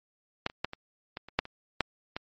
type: clicks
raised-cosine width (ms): 0.3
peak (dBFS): -11 / -28 / -12 / -23 / -21 / -29 / -7 / -27 / -8 / -17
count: 10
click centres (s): 0.464 / 0.499 / 0.646 / 0.734 / 1.171 / 1.286 / 1.39 / 1.454 / 1.807 / 2.165
effects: MP3 32 kbps